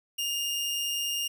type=tone; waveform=sawtooth; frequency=2825 Hz; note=F7; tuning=19 cents sharp; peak=-25 dBFS; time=0.18-1.28 s; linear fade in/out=10 ms; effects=none